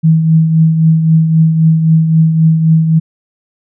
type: tone with tremolo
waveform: sine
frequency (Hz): 160.7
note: E3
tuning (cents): -44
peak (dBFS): -3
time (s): 0.03-3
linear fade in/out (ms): 20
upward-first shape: triangle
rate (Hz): 3.8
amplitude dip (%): 55
effects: none